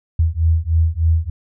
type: beating tone pair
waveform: sine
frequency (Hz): 80 / 83.3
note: D#2 / E2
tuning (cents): +49 / +19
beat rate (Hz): 3.3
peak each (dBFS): -16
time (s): 0.19-1.3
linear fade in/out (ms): 5
effects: none